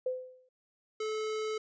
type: tone with exponential decay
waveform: sine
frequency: 510 Hz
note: C5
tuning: 44 cents flat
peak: -27 dBFS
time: 0.06-0.49 s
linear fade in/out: 5 ms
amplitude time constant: 93 ms
type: tone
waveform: square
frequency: 433.3 Hz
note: A4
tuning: 27 cents flat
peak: -33 dBFS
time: 1-1.58 s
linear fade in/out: 5 ms
effects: resampled to 16000 Hz